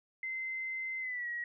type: tone with pitch glide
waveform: sine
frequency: 2068 to 1907.3 Hz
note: C7 to A#6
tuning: -21 to +39 cents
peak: -35 dBFS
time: 0.23-1.44 s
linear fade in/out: 2 ms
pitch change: -140 cents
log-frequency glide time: 1-1.28 s
effects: none